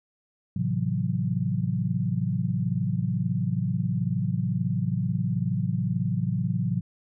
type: chord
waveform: sine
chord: F# half-diminished seventh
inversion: first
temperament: just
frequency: 111 / 133.2 / 166.5 / 185 Hz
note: A2 / C3 / E3 / F#3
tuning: +16 / +31 / +18 / 0 cents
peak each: -29 dBFS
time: 0.56-6.81 s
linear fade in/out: 5 ms
effects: none